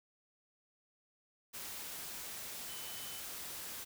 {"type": "tone in noise", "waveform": "sine", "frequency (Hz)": 3028, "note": "F#7", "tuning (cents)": 39, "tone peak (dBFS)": -52, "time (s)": [2.68, 3.21], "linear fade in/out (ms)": 20, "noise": "white", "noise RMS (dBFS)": -45, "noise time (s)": [1.53, 3.85], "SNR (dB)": -10, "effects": []}